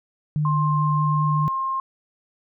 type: tone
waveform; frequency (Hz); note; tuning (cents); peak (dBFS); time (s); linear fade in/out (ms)
sine; 150.8; D3; +46; -19; 0.36-1.48; 0
type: tone with pitch glide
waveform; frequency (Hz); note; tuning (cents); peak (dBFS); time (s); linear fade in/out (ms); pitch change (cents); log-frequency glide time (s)
sine; 1056 to 1064; C6 to C6; +16 to +29; -22; 0.45-1.8; 2; +13; 0.91-1.26
effects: none